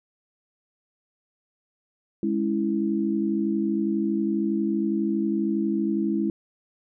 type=chord; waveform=sine; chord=C# minor; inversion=second; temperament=equal; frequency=207.7 / 277.2 / 329.6 Hz; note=G#3 / C#4 / E4; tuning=0 / 0 / 0 cents; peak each=-25 / -30 / -25 dBFS; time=2.23-6.3 s; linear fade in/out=2 ms; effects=none